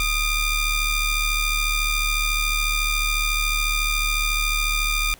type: ring-modulated tone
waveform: sawtooth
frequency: 1207 Hz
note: D6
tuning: 47 cents sharp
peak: -13 dBFS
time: 0-5.14 s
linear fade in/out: 0 ms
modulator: 1170 Hz
effects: pink hiss -49 dBFS RMS until 5.19 s